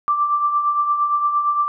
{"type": "tone with tremolo", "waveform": "sine", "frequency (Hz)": 1174.7, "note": "D6", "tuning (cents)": 0, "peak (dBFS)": -13, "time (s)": [0.08, 1.68], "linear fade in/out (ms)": 0, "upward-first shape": "triangle", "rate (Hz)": 8.7, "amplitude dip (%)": 60, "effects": []}